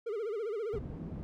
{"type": "tone with vibrato", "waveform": "triangle", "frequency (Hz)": 433.7, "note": "A4", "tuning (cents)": -25, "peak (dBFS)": -31, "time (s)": [0.06, 0.79], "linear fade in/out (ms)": 10, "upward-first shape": "sine", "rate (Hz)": 15, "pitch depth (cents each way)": 150}
{"type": "low-pass noise", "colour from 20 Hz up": "white", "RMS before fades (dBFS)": -41, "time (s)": [0.73, 1.23], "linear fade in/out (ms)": 0, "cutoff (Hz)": 200, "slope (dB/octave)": 12}
{"effects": []}